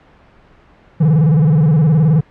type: tone with vibrato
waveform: triangle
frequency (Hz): 154.7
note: D#3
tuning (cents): -10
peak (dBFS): -6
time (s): 1-2.21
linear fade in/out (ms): 10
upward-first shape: square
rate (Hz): 19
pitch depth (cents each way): 120
effects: pink hiss -47 dBFS RMS until 2.3 s + low-pass 2000 Hz 12 dB/octave